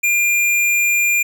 square tone, 2400 Hz, D7, 37 cents sharp, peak -14 dBFS, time 0.03-1.23 s, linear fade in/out 10 ms, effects none

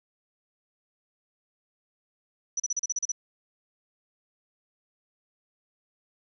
sine tone bursts, 5920 Hz, F#8, in tune, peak -25 dBFS, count 9, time 2.57-3.119 s, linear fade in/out 5 ms, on 29 ms, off 36 ms, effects none

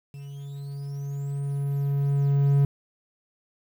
triangle tone with level ramp, 140.5 Hz, C#3, 24 cents sharp, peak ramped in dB -35 to -14 dBFS, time 0.14-2.65 s, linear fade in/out 2 ms, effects 9-bit

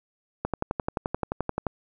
click train, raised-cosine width 1 ms, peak -12 dBFS, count 15, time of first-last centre 0.45-1.667 s, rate 11.5 Hz, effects none

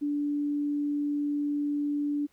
sine tone, 291 Hz, D4, 16 cents flat, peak -26 dBFS, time 0.01-2.27 s, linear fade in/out 20 ms, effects pink hiss -68 dBFS RMS until 2.32 s

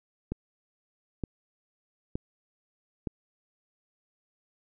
click train, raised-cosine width 3 ms, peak -18 dBFS, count 4, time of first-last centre 0.32-3.072 s, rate 1.09 Hz, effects none

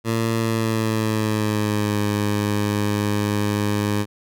15% pulse tone with pitch glide, 113.6 to 103.57 Hz, A#2 to G#2, -44 to -4 cents, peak -13 dBFS, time 0.04-4.06 s, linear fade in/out 50 ms, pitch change -160 cents, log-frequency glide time 0.37-2.03 s, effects none

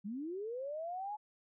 sine linear sweep, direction up, 188.3 to 857 Hz, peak -38 dBFS, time 0.04-1.17 s, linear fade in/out 20 ms, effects none

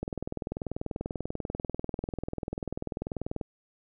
click train, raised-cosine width 2 ms, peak -19 dBFS, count 70, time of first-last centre 0.03-3.412 s, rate 20.4 Hz, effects none

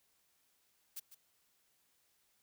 blue noise with echo, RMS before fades -44 dBFS, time 0.96-1 s, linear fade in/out 10 ms, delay 150 ms, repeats 1, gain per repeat -12 dB, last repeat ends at 1.15 s, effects white hiss -75 dBFS RMS until 2.42 s

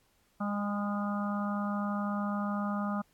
harmonic tone with a mistuned harmonic, 204 Hz, G#3, 31 cents flat, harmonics 1 / 3 / 4 / 5 / 6 / 7, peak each -31 / -41 / -41 / -45 / -38 / -46 dBFS, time 0.4-3.02 s, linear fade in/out 10 ms, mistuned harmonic 6, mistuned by +17 cents, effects pink hiss -70 dBFS RMS until 3.13 s + AAC 64 kbps

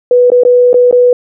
sine tone with dropouts, 492.3 Hz, B4, 6 cents flat, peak -3 dBFS, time 0.11-1.13 s, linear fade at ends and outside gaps 2 ms, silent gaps 0.302-0.318 / 0.435-0.45 / 0.731-0.742 / 0.912-0.926 s, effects none

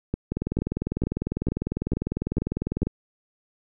two click trains, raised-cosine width 3 ms, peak -12 / -12 dBFS, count 52 / 7, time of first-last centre 0.32-2.87 / 0.14-2.831 s, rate 20 / 2.23 Hz, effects none

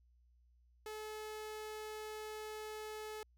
sawtooth tone, 430 Hz, A4, 40 cents flat, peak -40 dBFS, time 0.86-3.23 s, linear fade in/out 2 ms, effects added 60 Hz sine -66 dBFS peak until 3.37 s

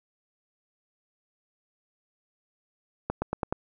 accelerating click train, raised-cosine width 1 ms, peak -13 dBFS, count 5, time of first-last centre 3.1-3.525 s, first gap 120 ms, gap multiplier 0.92, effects none

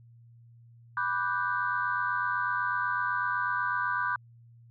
sine chord, G major seventh, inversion first, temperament equal, 987.8 / 1174.7 / 1480 / 1568 Hz, B5 / D6 / F#6 / G6, 0 / 0 / 0 / 0 cents, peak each -32 dBFS, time 0.97-4.16 s, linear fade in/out 2 ms, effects tanh soft clip ceiling -16 dBFS + added 117 Hz sine -52 dBFS peak until 4.7 s

